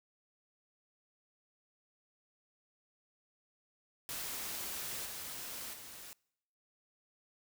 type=noise with level steps; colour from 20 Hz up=white; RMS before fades=-41 / -44 / -50 dBFS; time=4.09-6.13 s; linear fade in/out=0 ms; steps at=5.05 / 5.73 s; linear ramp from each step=10 ms; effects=noise-tail reverb RT60 0.8 s tail -26 dB re dry